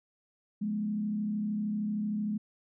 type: tone with frequency modulation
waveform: sine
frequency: 210.3 Hz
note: G#3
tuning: 22 cents sharp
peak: -29 dBFS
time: 0.61-2.38 s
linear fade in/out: 10 ms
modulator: 33.1 Hz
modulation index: 0.51
effects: none